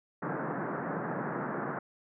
pink band-pass noise, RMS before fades -35 dBFS, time 0.22-1.79 s, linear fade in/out 5 ms, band 140 to 1700 Hz, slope 48 dB/octave, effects none

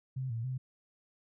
sine tone with pitch steps, 130.7 / 114.7 / 129.2 Hz, C3 / A#2 / C3, -1 / -28 / -21 cents, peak -33 dBFS, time 0.16-0.58 s, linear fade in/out 10 ms, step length 140 ms, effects none

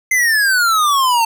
square exponential sweep, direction down, 2085 to 895 Hz, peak -12 dBFS, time 0.11-1.25 s, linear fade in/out 5 ms, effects none

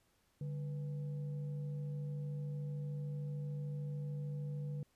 sine tone with frequency modulation, 145.8 Hz, D3, 12 cents flat, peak -38 dBFS, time 0.41-4.83 s, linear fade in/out 2 ms, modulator 345 Hz, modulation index 0.33, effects pink hiss -75 dBFS RMS until 4.95 s + resampled to 32000 Hz

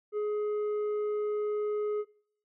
sine tone with tanh clipping, 419.6 Hz, G#4, 18 cents sharp, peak -29 dBFS, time 0.12-2.05 s, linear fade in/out 50 ms, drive 5 dB, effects noise-tail reverb RT60 0.6 s tail -21 dB re dry

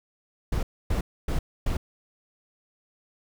brown noise bursts, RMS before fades -25 dBFS, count 4, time 0.52-1.77 s, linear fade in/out 5 ms, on 110 ms, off 270 ms, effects none

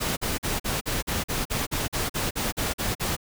pink noise bursts, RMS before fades -27 dBFS, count 15, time 0-3.166 s, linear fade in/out 20 ms, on 170 ms, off 44 ms, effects none

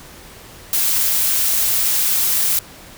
blue noise, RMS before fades -17 dBFS, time 0.73-2.59 s, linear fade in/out 2 ms, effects pink hiss -40 dBFS RMS until 2.97 s

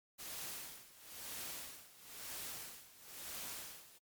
white noise with tremolo, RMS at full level -45 dBFS, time 0.18-3.99 s, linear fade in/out 20 ms, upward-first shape sine, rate 1 Hz, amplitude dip 85%, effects MP3 96 kbps

